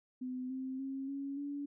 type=tone with pitch steps; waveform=sine; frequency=254.2 / 261.6 / 269.3 / 277.2 / 285.3 Hz; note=C4 / C4 / C#4 / C#4 / C#4; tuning=-50 / 0 / -50 / 0 / +50 cents; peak=-37 dBFS; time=0.21-1.66 s; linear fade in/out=10 ms; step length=290 ms; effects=none